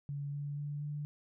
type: tone with pitch steps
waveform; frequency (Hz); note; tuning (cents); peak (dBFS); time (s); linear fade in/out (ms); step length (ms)
sine; 142.6 / 144.17 / 145.76 / 147.37; C#3 / D3 / D3 / D3; +49 / -32 / -13 / +6; -36; 0.09-1.05; 0; 240
effects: none